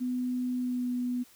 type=tone with pitch glide; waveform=sine; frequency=250 to 247 Hz; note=B3 to B3; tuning=+21 to 0 cents; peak=-28 dBFS; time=0-1.24 s; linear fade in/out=20 ms; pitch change=-21 cents; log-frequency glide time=0.61-0.87 s; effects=white hiss -58 dBFS RMS until 1.35 s